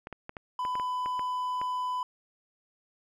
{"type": "clicks", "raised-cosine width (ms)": 0.5, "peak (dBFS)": -24, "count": 10, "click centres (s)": [0.071, 0.127, 0.294, 0.368, 0.651, 0.754, 0.798, 1.06, 1.194, 1.615]}
{"type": "tone", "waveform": "triangle", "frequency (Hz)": 1001, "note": "B5", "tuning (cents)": 23, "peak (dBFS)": -27, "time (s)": [0.59, 2.03], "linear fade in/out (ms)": 2}
{"effects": []}